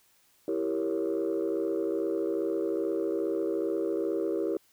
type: chord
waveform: sine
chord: E diminished seventh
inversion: none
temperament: equal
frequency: 329.6 / 392 / 466.2 / 554.4 Hz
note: E4 / G4 / Bb4 / Db5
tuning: 0 / 0 / 0 / 0 cents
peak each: -30 / -30 / -32 / -35 dBFS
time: 0.48-4.57 s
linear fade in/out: 2 ms
effects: tanh soft clip ceiling -21 dBFS + white hiss -65 dBFS RMS until 4.72 s